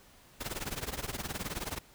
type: noise with tremolo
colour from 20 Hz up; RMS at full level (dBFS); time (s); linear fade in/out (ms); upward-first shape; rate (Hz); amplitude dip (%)
pink; -34; 0.4-1.79; 10; triangle; 19; 95
effects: pink hiss -59 dBFS RMS until 1.94 s